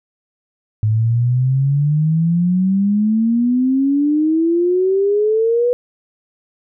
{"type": "exponential sweep", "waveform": "sine", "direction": "up", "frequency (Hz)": [106.3, 493.9], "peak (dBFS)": -12, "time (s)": [0.83, 5.73], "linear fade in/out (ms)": 0, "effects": []}